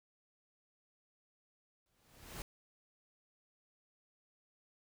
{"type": "noise with exponential growth", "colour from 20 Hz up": "pink", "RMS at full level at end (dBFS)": -43, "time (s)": [1.86, 2.42], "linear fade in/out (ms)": 1, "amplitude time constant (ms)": 120, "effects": []}